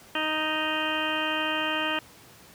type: harmonic tone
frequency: 311.1 Hz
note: D#4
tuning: in tune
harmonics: 1 / 2 / 3 / 4 / 5 / 6 / 8 / 9 / 10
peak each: -34 / -34 / -34 / -34 / -34 / -34 / -34 / -34 / -34 dBFS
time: 0.15-1.99 s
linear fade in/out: 2 ms
effects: pink hiss -51 dBFS RMS until 2.54 s + high-pass 80 Hz 12 dB/octave